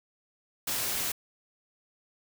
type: noise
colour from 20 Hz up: white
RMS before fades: -31 dBFS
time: 0.67-1.12 s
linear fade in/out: 5 ms
effects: none